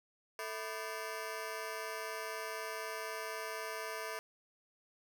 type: ring-modulated tone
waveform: 15% pulse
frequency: 548 Hz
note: C#5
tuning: 20 cents flat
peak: -30 dBFS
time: 0.39-4.19 s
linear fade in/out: 0 ms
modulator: 104 Hz
effects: none